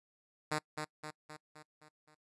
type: tone with echo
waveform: 5% pulse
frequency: 152.9 Hz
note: D#3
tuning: 30 cents flat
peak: -21 dBFS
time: 0.51-0.59 s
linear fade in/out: 10 ms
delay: 260 ms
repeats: 6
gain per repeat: -5 dB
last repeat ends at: 2.15 s
effects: noise-tail reverb RT60 0.1 s tail -25 dB re dry + resampled to 24000 Hz